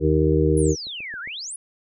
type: harmonic tone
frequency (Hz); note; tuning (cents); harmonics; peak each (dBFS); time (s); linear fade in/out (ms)
77.78; D#2; 0; 1 / 2 / 4 / 5 / 6; -22 / -22 / -22 / -22 / -22; 0-0.76; 50
type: click train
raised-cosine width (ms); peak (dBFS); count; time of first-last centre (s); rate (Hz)
2; -32; 8; 0.33-1.275; 7.41
type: exponential two-way sweep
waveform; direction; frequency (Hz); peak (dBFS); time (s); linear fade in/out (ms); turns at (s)
sine; down then up; 10548 to 1364 to 10548; -30; 0.57-1.56; 2; 1.2
effects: none